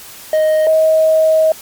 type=tone pair in turn; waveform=triangle / sine; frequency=623 / 633.9 Hz; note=D#5 / D#5; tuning=+2 / +32 cents; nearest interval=unison; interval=30 cents; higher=second; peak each=-8 dBFS; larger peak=neither; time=0.33-0.67 / 0.67-1.52 s; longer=second; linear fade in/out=2 ms; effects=white hiss -35 dBFS RMS until 1.61 s + Opus 48 kbps